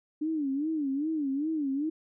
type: tone with vibrato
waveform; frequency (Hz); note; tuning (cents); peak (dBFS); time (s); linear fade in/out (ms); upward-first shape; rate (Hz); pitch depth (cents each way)
sine; 293.7; D4; 0; -27; 0.21-1.9; 10; sine; 2.5; 160
effects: none